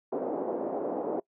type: band-pass noise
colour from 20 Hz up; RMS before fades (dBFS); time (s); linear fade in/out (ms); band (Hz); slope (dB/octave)
pink; -32; 0.12-1.2; 5; 290 to 710; 24
effects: noise-tail reverb RT60 0.1 s tail -24 dB re dry